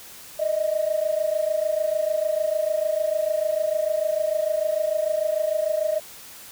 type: tone pair together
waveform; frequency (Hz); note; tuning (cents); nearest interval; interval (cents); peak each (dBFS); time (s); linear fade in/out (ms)
sine; 609 / 635.7; D#5 / D#5; -37 / +37; minor second; 74; -23; 0.39-6; 10
effects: tanh soft clip ceiling -13 dBFS + white hiss -43 dBFS RMS until 6.51 s